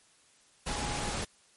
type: tone in noise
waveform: sine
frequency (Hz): 830.6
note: G#5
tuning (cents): 0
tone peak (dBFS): -40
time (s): 0.68-1.12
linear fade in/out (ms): 10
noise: pink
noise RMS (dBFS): -34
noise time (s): 0.66-1.25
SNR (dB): -9
effects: white hiss -63 dBFS RMS until 1.56 s + MP3 48 kbps